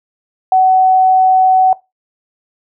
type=tone; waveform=sine; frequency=751 Hz; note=F#5; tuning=26 cents sharp; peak=-6 dBFS; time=0.52-1.73 s; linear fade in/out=2 ms; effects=noise-tail reverb RT60 0.2 s tail -19 dB re dry